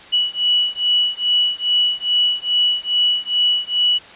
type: beating tone pair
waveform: sine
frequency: 2941 / 2943.4 Hz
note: F#7 / F#7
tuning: -11 / -10 cents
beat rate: 2.4 Hz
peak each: -18 dBFS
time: 0.12-3.99 s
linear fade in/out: 20 ms
effects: white hiss -40 dBFS RMS until 4.15 s + resampled to 8000 Hz